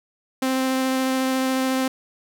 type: tone with vibrato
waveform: sawtooth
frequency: 261.6 Hz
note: C4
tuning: in tune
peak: -16 dBFS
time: 0.42-1.88 s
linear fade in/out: 5 ms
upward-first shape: sine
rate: 14 Hz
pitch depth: 8 cents each way
effects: none